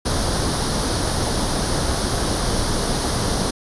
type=noise with comb filter; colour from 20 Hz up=pink; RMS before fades=-21 dBFS; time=0.05-3.51 s; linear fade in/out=10 ms; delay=0.2 ms; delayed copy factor=+0.65; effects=resampled to 24000 Hz